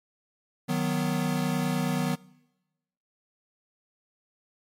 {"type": "chord", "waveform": "square", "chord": "B major", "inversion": "first", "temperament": "equal", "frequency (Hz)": [155.56, 185, 246.9], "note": ["D#3", "F#3", "B3"], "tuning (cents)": [0, 0, 0], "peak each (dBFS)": -30, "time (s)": [0.68, 2.16], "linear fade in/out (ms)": 20, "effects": ["noise-tail reverb RT60 1.0 s tail -23 dB re dry", "MP3 64 kbps"]}